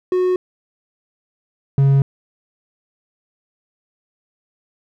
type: tone pair in turn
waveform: triangle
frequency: 365.9 / 137.65 Hz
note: F#4 / C#3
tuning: -19 / -12 cents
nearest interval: octave + perfect fourth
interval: 1693 cents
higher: first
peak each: -12 / -8 dBFS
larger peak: second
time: 0.12-0.36 / 1.78-2.02 s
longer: neither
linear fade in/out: 2 ms
effects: none